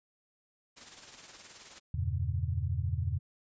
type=noise with tremolo; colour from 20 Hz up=white; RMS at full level=-47 dBFS; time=0.76-1.8 s; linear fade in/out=20 ms; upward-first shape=sine; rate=19 Hz; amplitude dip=50%
type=chord; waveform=sine; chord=E diminished seventh; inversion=none; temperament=equal with one note detuned; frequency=82.41 / 96.48 / 116.54 / 138.59 Hz; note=E2 / G2 / Bb2 / Db3; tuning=0 / -27 / 0 / 0 cents; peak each=-33 / -34 / -36 / -38 dBFS; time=1.94-3.19 s; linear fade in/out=5 ms
effects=resampled to 16000 Hz